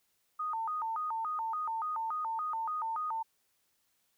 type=tone with vibrato; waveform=sine; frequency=1056 Hz; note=C6; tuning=16 cents sharp; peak=-32 dBFS; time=0.39-3.23 s; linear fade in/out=10 ms; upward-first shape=square; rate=3.5 Hz; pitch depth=280 cents each way; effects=white hiss -75 dBFS RMS until 4.17 s